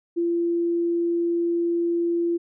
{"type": "tone", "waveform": "sine", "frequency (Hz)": 341.4, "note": "F4", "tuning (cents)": -39, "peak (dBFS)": -20, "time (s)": [0.16, 2.38], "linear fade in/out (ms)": 20, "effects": []}